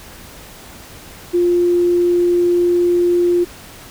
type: tone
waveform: sine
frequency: 350.7 Hz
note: F4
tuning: 7 cents sharp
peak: -11 dBFS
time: 1.33-3.45 s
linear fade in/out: 20 ms
effects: pink hiss -38 dBFS RMS until 3.9 s